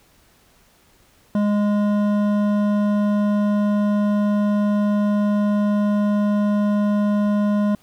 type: tone with hard clipping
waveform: sine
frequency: 206.6 Hz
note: G#3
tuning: 9 cents flat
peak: -18 dBFS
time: 1.35-7.75 s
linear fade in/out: 2 ms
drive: 11 dB
effects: pink hiss -56 dBFS RMS until 7.82 s